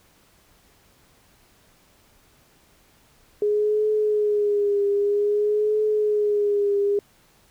sine tone with vibrato, 415.3 Hz, G#4, in tune, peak -18 dBFS, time 3.42-6.99 s, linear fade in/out 2 ms, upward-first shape triangle, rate 0.52 Hz, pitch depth 55 cents each way, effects pink hiss -58 dBFS RMS until 7.5 s

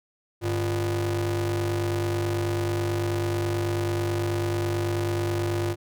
45% pulse ring-modulated tone, 124.3 Hz, B2, 12 cents sharp, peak -21 dBFS, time 0.41-5.76 s, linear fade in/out 50 ms, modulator 224 Hz, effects none

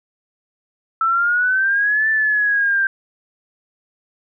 sine exponential two-way sweep, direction up then down, 1318 to 1769 to 1571 Hz, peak -14 dBFS, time 1.01-2.87 s, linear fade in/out 2 ms, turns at 2.09 s, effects none

